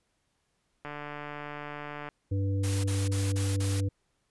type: click train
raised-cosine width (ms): 0.5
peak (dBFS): -24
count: 183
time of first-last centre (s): 0.85-2.088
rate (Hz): 147
type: harmonic tone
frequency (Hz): 98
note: G2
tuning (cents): 0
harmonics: 1 / 3 / 5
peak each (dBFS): -26 / -36 / -40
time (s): 2.31-3.89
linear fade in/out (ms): 10
type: noise bursts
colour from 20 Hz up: white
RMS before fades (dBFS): -37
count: 5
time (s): 2.63-3.808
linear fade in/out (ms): 10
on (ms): 210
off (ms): 32
effects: pink hiss -75 dBFS RMS until 4.3 s + resampled to 24000 Hz